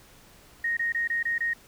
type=tone bursts; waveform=sine; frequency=1864.7 Hz; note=A#6; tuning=in tune; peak=-24 dBFS; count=6; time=0.64-1.535 s; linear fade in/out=5 ms; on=130 ms; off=23 ms; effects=pink hiss -54 dBFS RMS until 1.67 s